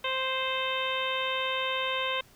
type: harmonic tone with a mistuned harmonic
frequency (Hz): 523.3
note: C5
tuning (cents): 0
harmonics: 1 / 2 / 3 / 4 / 5 / 6 / 7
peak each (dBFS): -34 / -33 / -38 / -37 / -35 / -35 / -37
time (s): 0.04-2.21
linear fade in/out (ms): 5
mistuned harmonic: 6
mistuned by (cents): -26
effects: pink hiss -58 dBFS RMS until 2.35 s